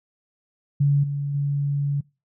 sine tone with level steps, 142.3 Hz, C#3, 46 cents sharp, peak -15 / -23 / -20 dBFS, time 0.8-2.01 s, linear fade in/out 10 ms, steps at 1.03 / 1.34 s, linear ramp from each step 10 ms, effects noise-tail reverb RT60 0.3 s tail -25 dB re dry

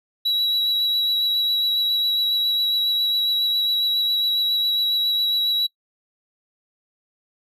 triangle tone with vibrato, 3900 Hz, B7, 23 cents flat, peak -17 dBFS, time 0.25-5.67 s, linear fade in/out 10 ms, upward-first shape triangle, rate 7.3 Hz, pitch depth 16 cents each way, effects noise-tail reverb RT60 0.1 s tail -20 dB re dry

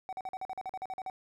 triangle tone bursts, 756 Hz, F#5, 37 cents sharp, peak -33 dBFS, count 13, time 0.09-1.099 s, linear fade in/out 0 ms, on 37 ms, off 44 ms, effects none

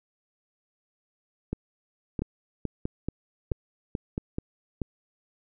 two click trains, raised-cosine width 3 ms, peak -16 / -16 dBFS, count 7 / 5, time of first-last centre 2.22-4.817 / 1.53-4.179 s, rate 2.31 / 1.51 Hz, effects none

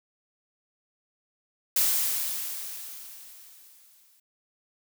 blue noise with exponential decay, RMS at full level -22 dBFS, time 1.76-4.2 s, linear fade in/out 5 ms, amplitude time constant 530 ms, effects none

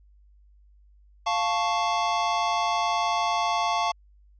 square chord, F augmented, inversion none, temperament equal, 698.5 / 880 / 1108.7 Hz, F5 / A5 / C#6, 0 / 0 / 0 cents, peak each -28 dBFS, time 1.26-3.92 s, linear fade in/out 10 ms, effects added 50 Hz sine -53 dBFS peak until 4.39 s + resampled to 16000 Hz

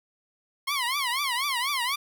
15% pulse tone with vibrato, 1052 Hz, C6, 9 cents sharp, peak -19 dBFS, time 0.67-1.96 s, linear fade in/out 10 ms, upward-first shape triangle, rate 4.1 Hz, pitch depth 220 cents each way, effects 10-bit

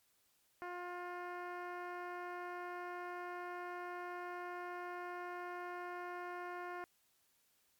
10% pulse tone with low-pass filter, 354.7 Hz, F4, 27 cents sharp, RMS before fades -45 dBFS, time 0.62-6.84 s, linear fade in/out 0 ms, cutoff 1600 Hz, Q 0.78, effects white hiss -75 dBFS RMS until 7.79 s + MP3 96 kbps

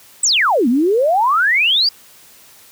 sine exponential two-way sweep, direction down then up, 8460 to 224.9 to 4926 Hz, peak -11 dBFS, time 0.23-1.89 s, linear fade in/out 5 ms, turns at 0.68 s, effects white hiss -45 dBFS RMS until 2.71 s + high-pass 60 Hz 12 dB/octave

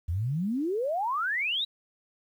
sine exponential sweep, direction up, 77.78 to 3956 Hz, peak -26 dBFS, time 0.08-1.65 s, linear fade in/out 10 ms, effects 10-bit

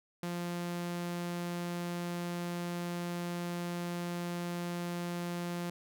sawtooth tone, 174.1 Hz, F3, 5 cents flat, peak -31 dBFS, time 0.23-5.7 s, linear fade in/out 2 ms, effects none

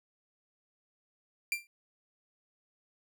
40% pulse tone with exponential decay, 2368 Hz, D7, 14 cents sharp, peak -25 dBFS, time 1.52-1.67 s, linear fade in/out 1 ms, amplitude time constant 31 ms, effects none

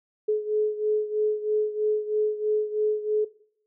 sine beating tone pair, 425.1 / 428.2 Hz, G#4 / A4, +40 / -47 cents, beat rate 3.1 Hz, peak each -23 / -28 dBFS, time 0.28-3.25 s, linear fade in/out 10 ms, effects noise-tail reverb RT60 0.6 s tail -18 dB re dry

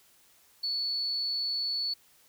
triangle tone, 4435 Hz, C#8, in tune, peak -25 dBFS, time 0.63-1.94 s, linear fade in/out 10 ms, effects tanh soft clip ceiling -27 dBFS + white hiss -62 dBFS RMS until 2.28 s

